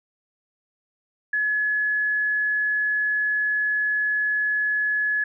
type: tone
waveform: sine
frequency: 1700 Hz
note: G#6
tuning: 40 cents sharp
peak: -20 dBFS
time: 1.33-5.24 s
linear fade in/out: 5 ms
effects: none